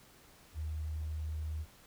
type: tone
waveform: sine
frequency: 77.6 Hz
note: D#2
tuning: 4 cents flat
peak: -35 dBFS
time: 0.54-1.66 s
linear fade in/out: 50 ms
effects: pink hiss -60 dBFS RMS until 1.86 s